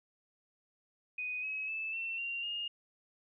sine tone with pitch steps, 2492 / 2558 / 2625 / 2694 / 2765 / 2838 Hz, D#7 / D#7 / E7 / E7 / F7 / F7, +2 / +47 / -8 / +37 / -18 / +27 cents, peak -35 dBFS, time 1.18-2.68 s, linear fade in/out 5 ms, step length 250 ms, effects none

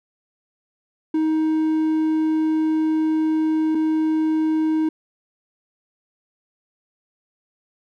triangle tone pair in turn, 314.5 / 314.5 Hz, D#4 / D#4, +19 / +19 cents, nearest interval unison, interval 0 cents, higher neither, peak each -15 dBFS, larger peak neither, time 1.14-3.75 / 3.75-4.89 s, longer first, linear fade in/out 5 ms, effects none

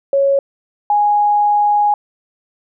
sine tone pair in turn, 553 / 828.6 Hz, C#5 / G#5, -4 / -4 cents, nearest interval perfect fifth, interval 700 cents, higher second, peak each -10 dBFS, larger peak neither, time 0.13-0.39 / 0.9-1.94 s, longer second, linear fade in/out 2 ms, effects none

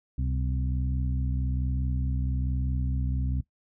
harmonic tone with a mistuned harmonic, 64.6 Hz, C2, 21 cents flat, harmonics 1 / 2 / 3 / 4, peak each -27 / -31 / -40 / -39 dBFS, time 0.18-3.41 s, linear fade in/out 5 ms, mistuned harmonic 1, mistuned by +90 cents, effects noise-tail reverb RT60 0.1 s tail -17 dB re dry

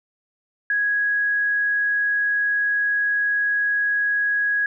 sine tone, 1661.2 Hz, G#6, in tune, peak -18 dBFS, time 0.7-4.66 s, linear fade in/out 2 ms, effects none

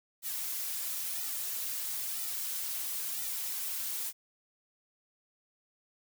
blue noise with flanger, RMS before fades -36 dBFS, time 0.22-4.13 s, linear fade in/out 50 ms, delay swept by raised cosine 1.8 to 5.9 ms, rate 1 Hz, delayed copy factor -1, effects none

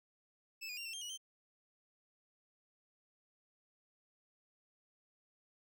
25% pulse tone with pitch steps, 2627 / 2454 / 2771 / 2692 / 3187 / 2917 / 3124 Hz, E7 / D#7 / F7 / E7 / G7 / F#7 / G7, -7 / -25 / -14 / +36 / +28 / -25 / -7 cents, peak -39 dBFS, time 0.61-1.177 s, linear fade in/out 20 ms, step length 81 ms, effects none

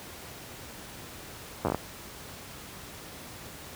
slowing click train, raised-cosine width 1 ms, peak -13 dBFS, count 7, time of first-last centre 1.65-1.746 s, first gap 9 ms, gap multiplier 1.23, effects pink hiss -44 dBFS RMS until 3.75 s + high-pass 60 Hz 12 dB/octave

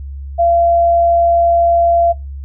sine tone, 683 Hz, F5, 39 cents flat, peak -9 dBFS, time 0.38-2.13 s, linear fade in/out 20 ms, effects noise-tail reverb RT60 0.2 s tail -18 dB re dry + added 69 Hz sine -24 dBFS peak until 2.44 s

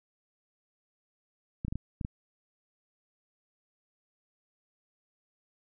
clicks, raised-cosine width 5 ms, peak -21 dBFS, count 6, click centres 1.649 / 1.682 / 1.725 / 1.756 / 2.012 / 2.049 s, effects none

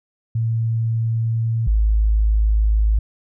sine tone pair in turn, 113.7 / 53.41 Hz, A#2 / G#1, -43 / +49 cents, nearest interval octave + minor second, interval 1308 cents, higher first, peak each -17 / -13 dBFS, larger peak second, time 0.35-1.67 / 1.67-2.99 s, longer neither, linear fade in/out 5 ms, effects none

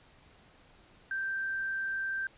sine tone with frequency modulation, 1568 Hz, G6, in tune, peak -31 dBFS, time 1.11-2.27 s, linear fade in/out 2 ms, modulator 40.1 Hz, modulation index 0.31, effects pink hiss -60 dBFS RMS until 2.37 s + resampled to 8000 Hz

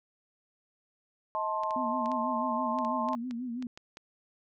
sine chord, A diminished, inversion second, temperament just, 633.6 / 880 / 1056 Hz, Eb5 / A5 / C6, +31 / 0 / +16 cents, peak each -35 / -33 / -32 dBFS, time 1.35-3.15 s, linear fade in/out 0 ms
clicks, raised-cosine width 0.2 ms, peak -28 dBFS, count 12, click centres 1.635 / 1.708 / 2.059 / 2.117 / 2.787 / 2.849 / 3.087 / 3.133 / 3.31 / 3.625 / 3.775 / 3.971 s
sine tone with vibrato, 243.4 Hz, B3, 25 cents flat, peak -33 dBFS, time 1.76-3.67 s, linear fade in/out 2 ms, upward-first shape sine, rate 6.1 Hz, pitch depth 93 cents each way
effects none

